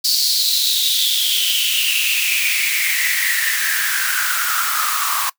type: noise with high-pass filter sweep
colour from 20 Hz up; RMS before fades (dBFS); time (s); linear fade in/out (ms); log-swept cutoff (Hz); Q
white; -18; 0.04-5.3; 10; 4600 to 1100; 7.6
effects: noise-tail reverb RT60 0.1 s tail -21 dB re dry